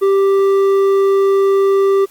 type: tone with hard clipping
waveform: sine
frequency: 392 Hz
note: G4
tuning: in tune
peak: -11 dBFS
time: 0.01-2.06 s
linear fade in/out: 20 ms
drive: 6 dB
effects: white hiss -47 dBFS RMS until 2.1 s + Opus 32 kbps